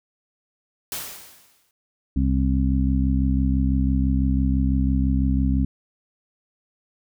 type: noise with exponential decay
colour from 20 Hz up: white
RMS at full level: -28 dBFS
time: 0.92-1.71 s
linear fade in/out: 1 ms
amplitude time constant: 170 ms
type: harmonic tone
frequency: 66 Hz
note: C2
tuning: 16 cents sharp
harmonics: 1 / 2 / 3 / 4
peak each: -20 / -26 / -25 / -24 dBFS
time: 2.16-5.65 s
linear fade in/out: 5 ms
effects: none